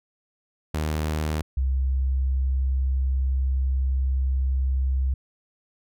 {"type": "tone pair in turn", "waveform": ["sawtooth", "sine"], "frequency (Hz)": [77.2, 65.82], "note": ["D#2", "C2"], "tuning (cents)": [-13, 11], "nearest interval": "minor third", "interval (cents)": 276, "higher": "first", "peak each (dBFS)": -20, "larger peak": "neither", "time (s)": [[0.74, 1.42], [1.57, 5.14]], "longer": "second", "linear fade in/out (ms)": 5, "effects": []}